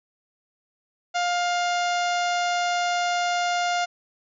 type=harmonic tone; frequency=705 Hz; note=F5; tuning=16 cents sharp; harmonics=1 / 2 / 3 / 4 / 5 / 6 / 7 / 8 / 9 / 10; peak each=-23 / -29 / -33 / -35 / -37 / -39 / -40 / -41 / -42 / -43 dBFS; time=1.14-3.86 s; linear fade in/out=20 ms; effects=none